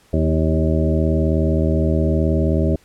harmonic tone with a mistuned harmonic, 79.1 Hz, D#2, 29 cents sharp, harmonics 1 / 2 / 3 / 4 / 5 / 7 / 8, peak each -18 / -21 / -23 / -24 / -25 / -26 / -27 dBFS, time 0.13-2.76 s, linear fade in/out 5 ms, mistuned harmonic 4, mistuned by +18 cents, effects pink hiss -54 dBFS RMS until 2.84 s + low-pass 12000 Hz 12 dB/octave

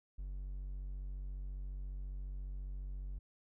triangle tone, 47.27 Hz, F#1, 38 cents sharp, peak -38 dBFS, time 0.18-3.19 s, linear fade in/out 10 ms, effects none

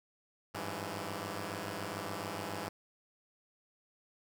5% pulse tone cluster, 97.2 / 104.2 / 166.8 Hz, G2 / G#2 / E3, -14 / +6 / +21 cents, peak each -31 dBFS, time 0.54-2.69 s, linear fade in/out 10 ms, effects none

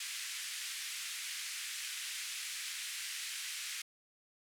pink band-pass noise, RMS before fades -42 dBFS, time 0-3.82 s, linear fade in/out 5 ms, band 1900 to 11000 Hz, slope 24 dB/octave, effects none

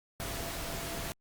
sine tone in noise, 674 Hz, E5, 38 cents sharp, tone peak -46 dBFS, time 0.2-1.12 s, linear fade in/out 0 ms, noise pink, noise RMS -38 dBFS, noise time 0.2-1.12 s, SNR -11 dB, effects Opus 48 kbps

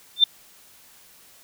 sine tone with exponential growth, 3575 Hz, A7, 27 cents sharp, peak -7 dBFS, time 0.16-0.24 s, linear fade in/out 5 ms, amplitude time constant 16 ms, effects white hiss -52 dBFS RMS until 1.43 s

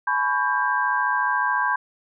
sine tone cluster, 852 / 997 / 1111 / 1592 Hz, G#5 / B5 / C#6 / G6, +44 / +16 / +4 / +26 cents, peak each -29 / -23 / -28 / -23 dBFS, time 0.07-1.76 s, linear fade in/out 5 ms, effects none

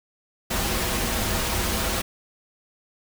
pink noise with comb filter, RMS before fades -25 dBFS, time 0.5-2.02 s, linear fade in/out 10 ms, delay 6.9 ms, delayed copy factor -0.55, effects none

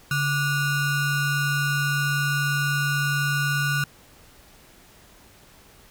square ring-modulated tone, 659.3 Hz, E5, in tune, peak -19 dBFS, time 0.11-3.84 s, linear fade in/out 2 ms, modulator 802 Hz, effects pink hiss -52 dBFS RMS until 5.9 s

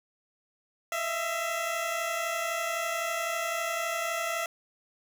15% pulse tone pair together, 641 / 672.9 Hz, E5 / E5, -49 / +35 cents, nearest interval minor second, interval 84 cents, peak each -29 / -24 dBFS, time 0.92-4.46 s, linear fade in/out 2 ms, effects none

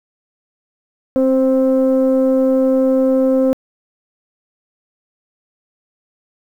sine tone pair together, 264.1 / 524 Hz, C4 / C5, +16 / +2 cents, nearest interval octave, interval 1186 cents, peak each -12 dBFS, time 1.16-3.53 s, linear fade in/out 0 ms, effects tanh soft clip ceiling -7 dBFS + 8-bit

